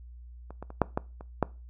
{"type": "clicks", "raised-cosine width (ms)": 1, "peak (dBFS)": [-29, -25, -29, -7, -13, -29, -9], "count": 7, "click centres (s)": [0.506, 0.626, 0.704, 0.817, 0.975, 1.209, 1.427], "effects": ["noise-tail reverb RT60 0.3 s tail -21 dB re dry", "added 60 Hz sine -44 dBFS peak until 1.69 s"]}